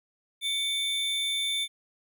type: tone pair together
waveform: square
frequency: 2250 / 3551 Hz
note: C#7 / A7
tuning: +25 / +15 cents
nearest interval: minor sixth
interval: 790 cents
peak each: -35 / -28 dBFS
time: 0.41-1.68 s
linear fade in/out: 50 ms
effects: none